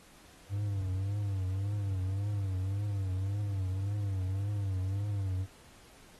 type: tone with vibrato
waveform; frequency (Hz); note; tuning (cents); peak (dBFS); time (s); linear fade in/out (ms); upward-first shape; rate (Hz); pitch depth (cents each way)
triangle; 98; G2; 0; -28; 0.49-5.47; 50; triangle; 1.8; 110
effects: pink hiss -58 dBFS RMS until 6.19 s + AAC 32 kbps